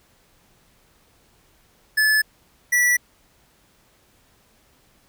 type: tone pair in turn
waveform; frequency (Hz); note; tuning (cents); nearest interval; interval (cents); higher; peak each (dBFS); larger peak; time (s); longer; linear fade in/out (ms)
square; 1729 / 1953.9; A6 / B6; -31 / -19; major second; 212; second; -16 / -16; neither; 1.97-2.22 / 2.72-2.97; neither; 10
effects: pink hiss -59 dBFS RMS until 5.08 s

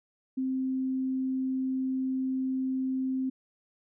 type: tone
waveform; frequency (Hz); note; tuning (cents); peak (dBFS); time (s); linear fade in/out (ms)
sine; 261.6; C4; 0; -27; 0.37-3.3; 10
effects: none

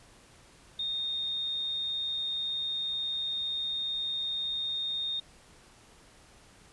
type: tone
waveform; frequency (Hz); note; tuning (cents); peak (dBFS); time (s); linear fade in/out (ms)
sine; 3679; A#7; -24; -30; 0.79-5.2; 5
effects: pink hiss -57 dBFS RMS until 6.72 s + resampled to 24000 Hz

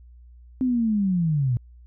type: linear sweep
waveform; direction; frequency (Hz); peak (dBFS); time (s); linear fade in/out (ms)
sine; down; 261.6 to 116.54; -19; 0.61-1.57; 0
effects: added 60 Hz sine -45 dBFS peak until 1.86 s

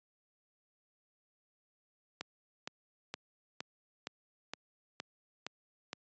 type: click train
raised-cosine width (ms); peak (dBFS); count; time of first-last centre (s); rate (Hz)
0.2; -21; 9; 2.21-5.931; 2.15
effects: high-pass 150 Hz 12 dB/octave + resampled to 16000 Hz

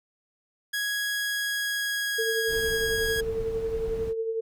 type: tone with pitch glide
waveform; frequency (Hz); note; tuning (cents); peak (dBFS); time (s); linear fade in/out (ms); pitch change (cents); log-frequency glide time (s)
sawtooth; 1661.2 to 1649.7; G#6 to G#6; 0 to -12; -23; 0.73-3.21; 10; -12; 1.08-2.47
type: tone with tremolo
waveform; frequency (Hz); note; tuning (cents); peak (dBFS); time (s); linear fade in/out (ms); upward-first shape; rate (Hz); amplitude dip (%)
sine; 450; A4; +39; -24; 2.18-4.41; 10; triangle; 11; 55
type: noise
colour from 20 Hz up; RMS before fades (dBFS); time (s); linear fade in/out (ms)
brown; -37; 2.47-4.14; 50
effects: none

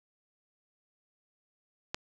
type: click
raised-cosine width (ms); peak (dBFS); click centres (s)
0.2; -15; 1.945
effects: none

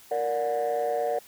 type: chord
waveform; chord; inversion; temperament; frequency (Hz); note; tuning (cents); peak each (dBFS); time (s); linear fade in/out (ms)
sine; Bb augmented; none; just; 466.2 / 582.7 / 728.4; Bb4 / D5 / F#5; 0 / -14 / -27; -27 / -27 / -27; 0.11-1.19; 5
effects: tanh soft clip ceiling -20 dBFS + white hiss -52 dBFS RMS until 1.27 s

